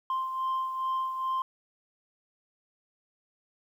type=beating tone pair; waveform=sine; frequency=1047 / 1049.4 Hz; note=C6 / C6; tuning=+1 / +5 cents; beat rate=2.4 Hz; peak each=-27 / -35 dBFS; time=0.1-1.42 s; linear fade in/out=2 ms; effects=tanh soft clip ceiling -25 dBFS + 10-bit